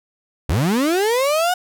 35% pulse linear sweep, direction up, 61.2 to 740 Hz, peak -14 dBFS, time 0.49-1.54 s, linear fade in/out 5 ms, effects none

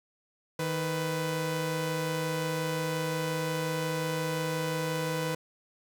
sawtooth tone pair together, 157.45 / 498 Hz, D#3 / B4, +21 / +14 cents, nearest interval octave + minor sixth, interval 1993 cents, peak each -28 dBFS, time 0.59-5.35 s, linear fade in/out 5 ms, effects none

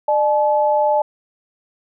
sine tone pair together, 600 / 858.9 Hz, D5 / A5, +37 / -42 cents, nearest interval tritone, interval 621 cents, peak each -16 dBFS, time 0.08-1.02 s, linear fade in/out 5 ms, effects none

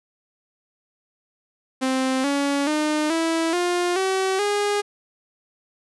sawtooth tone with pitch steps, 261.6 / 282 / 304 / 327.7 / 353.3 / 380.8 / 410.5 Hz, C4 / C#4 / D#4 / E4 / F4 / F#4 / G#4, 0 / +30 / -40 / -10 / +20 / +50 / -20 cents, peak -16 dBFS, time 1.81-4.82 s, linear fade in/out 20 ms, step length 430 ms, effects resampled to 24000 Hz

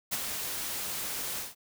white noise with ADSR envelope, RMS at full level -29 dBFS, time 0.11-1.55 s, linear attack 22 ms, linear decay 31 ms, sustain -6 dB, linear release 170 ms, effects none

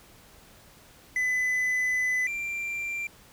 triangle tone pair in turn, 2006 / 2365 Hz, B6 / D7, +26 / +12 cents, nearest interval minor third, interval 286 cents, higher second, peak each -22 / -28 dBFS, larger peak first, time 1.16-2.27 / 2.27-3.07 s, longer first, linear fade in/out 2 ms, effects pink hiss -54 dBFS RMS until 3.32 s

